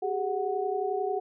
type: tone cluster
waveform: sine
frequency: 385.1 / 416.3 / 739 Hz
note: G4 / G#4 / F#5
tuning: -31 / +4 / -2 cents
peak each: -31 dBFS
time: 0.02-1.2 s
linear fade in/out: 10 ms
effects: none